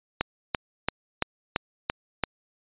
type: click train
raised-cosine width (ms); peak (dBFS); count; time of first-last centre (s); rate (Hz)
0.3; -7; 7; 0.21-2.237; 2.96
effects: resampled to 8000 Hz